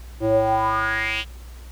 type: tone with band-pass filter sweep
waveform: square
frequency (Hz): 110.3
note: A2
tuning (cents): +5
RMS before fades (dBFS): -21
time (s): 0.2-1.25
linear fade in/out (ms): 50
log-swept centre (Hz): 410 to 3100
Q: 5.8
effects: added 60 Hz sine -36 dBFS peak until 1.71 s + pink hiss -49 dBFS RMS until 1.71 s